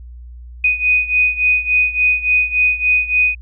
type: beating tone pair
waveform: sine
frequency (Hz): 2489 / 2492.5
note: D#7 / D#7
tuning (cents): 0 / +2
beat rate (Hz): 3.5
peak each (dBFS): -14 / -17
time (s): 0.64-3.35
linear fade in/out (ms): 5
effects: added 60 Hz sine -32 dBFS peak until 3.41 s